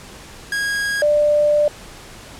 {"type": "tone pair in turn", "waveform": ["45% pulse", "sine"], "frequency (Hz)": [1642, 593.1], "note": ["G#6", "D5"], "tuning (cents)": [-20, 17], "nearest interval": "octave + tritone", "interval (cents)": 1763, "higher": "first", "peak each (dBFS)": [-19, -12], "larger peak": "second", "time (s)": [[0.52, 1.02], [1.02, 1.68]], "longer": "second", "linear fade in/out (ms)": 2, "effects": ["pink hiss -39 dBFS RMS until 2.39 s", "low-pass 10000 Hz 12 dB/octave"]}